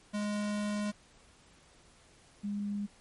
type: tone pair in turn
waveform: square / sine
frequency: 207.7 / 204.1 Hz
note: G#3 / G#3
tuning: 0 / -30 cents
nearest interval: unison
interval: 30 cents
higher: first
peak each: -32 / -32 dBFS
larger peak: neither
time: 0.13-0.92 / 2.43-2.87 s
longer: first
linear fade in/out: 20 ms
effects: pink hiss -61 dBFS RMS until 3 s + MP3 48 kbps